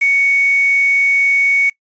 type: tone with quantisation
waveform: sine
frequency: 2229 Hz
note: C#7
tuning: 9 cents sharp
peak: -10 dBFS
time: 0.01-1.7 s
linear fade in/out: 10 ms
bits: 5
effects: noise-tail reverb RT60 0.1 s tail -21 dB re dry + resampled to 16000 Hz